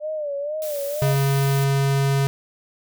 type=tone with vibrato; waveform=sine; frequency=592 Hz; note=D5; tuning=14 cents sharp; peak=-24 dBFS; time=0-1.16 s; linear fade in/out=50 ms; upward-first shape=sine; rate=2.1 Hz; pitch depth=95 cents each way
type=noise; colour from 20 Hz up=blue; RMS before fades=-35 dBFS; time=0.62-1.64 s; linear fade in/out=0 ms
type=tone; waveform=square; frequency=137.9 Hz; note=C#3; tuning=9 cents flat; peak=-18 dBFS; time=1.02-2.27 s; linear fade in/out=0 ms
effects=none